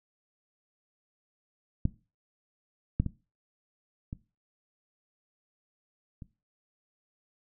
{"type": "clicks", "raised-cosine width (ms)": 5, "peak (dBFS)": [-13, -12, -19, -24, -30], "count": 5, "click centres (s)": [1.854, 3, 3.063, 4.129, 6.222], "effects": ["noise-tail reverb RT60 0.3 s tail -18 dB re dry"]}